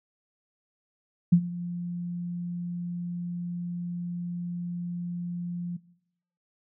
sine tone with ADSR envelope, 174.61 Hz, F3, in tune, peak -12 dBFS, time 1.32-5.77 s, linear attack 10 ms, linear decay 71 ms, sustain -18 dB, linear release 9 ms, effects noise-tail reverb RT60 0.8 s tail -21 dB re dry

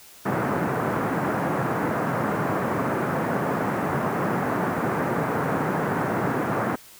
pink band-pass noise, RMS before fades -25 dBFS, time 0.25-6.76 s, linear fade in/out 10 ms, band 130 to 1600 Hz, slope 24 dB/octave, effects white hiss -48 dBFS RMS until 6.99 s

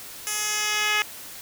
10% pulse tone with band-pass filter sweep, 422 Hz, G#4, 28 cents sharp, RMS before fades -25 dBFS, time 0.27-1.02 s, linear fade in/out 0 ms, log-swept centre 9000 to 2800 Hz, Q 1.1, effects white hiss -40 dBFS RMS until 1.41 s

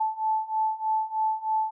sine beating tone pair, 872 / 875.2 Hz, A5 / A5, -16 / -9 cents, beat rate 3.2 Hz, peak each -28 / -26 dBFS, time 0-1.71 s, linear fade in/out 10 ms, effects none

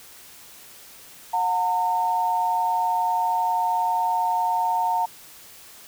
sine tone pair together, 722.3 / 910 Hz, F#5 / A#5, -42 / -42 cents, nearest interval major third, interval 400 cents, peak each -25 / -21 dBFS, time 1.33-5.06 s, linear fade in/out 10 ms, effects white hiss -46 dBFS RMS until 5.87 s

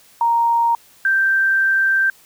sine tone pair in turn, 932.3 / 1567.9 Hz, A#5 / G6, 0 / 0 cents, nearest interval major sixth, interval 900 cents, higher second, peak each -13 dBFS, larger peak neither, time 0.21-0.75 / 1.05-2.1 s, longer second, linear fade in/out 2 ms, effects white hiss -50 dBFS RMS until 2.25 s

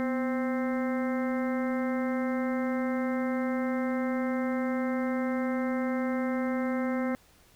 harmonic tone with a mistuned harmonic, 261.6 Hz, C4, in tune, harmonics 1 / 2 / 3 / 4 / 5 / 6 / 7 / 8, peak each -28 / -33 / -41 / -43 / -42 / -44 / -45 / -43 dBFS, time 0-7.15 s, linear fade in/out 0 ms, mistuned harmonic 1, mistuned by -82 cents, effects pink hiss -60 dBFS RMS until 7.55 s

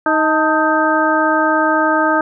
harmonic tone with a mistuned harmonic, 313.4 Hz, D#4, 13 cents sharp, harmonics 1 / 2 / 3 / 4 / 5, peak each -18 / -18 / -18 / -18 / -18 dBFS, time 0.06-2.21 s, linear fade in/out 2 ms, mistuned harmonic 3, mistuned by -81 cents, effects none

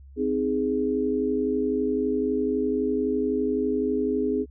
sine chord, Ab major, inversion first, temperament just, 259.6 / 311.5 / 415.3 Hz, C4 / Eb4 / Ab4, -13 / +2 / 0 cents, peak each -26 / -29 / -25 dBFS, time 0.16-4.46 s, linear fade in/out 50 ms, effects added 68 Hz sine -44 dBFS peak until 4.5 s

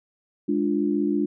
sine chord, D diminished, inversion second, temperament equal, 207.7 / 293.7 / 349.2 Hz, Ab3 / D4 / F4, 0 / 0 / 0 cents, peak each -26 / -23 / -26 dBFS, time 0.48-1.26 s, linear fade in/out 10 ms, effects none

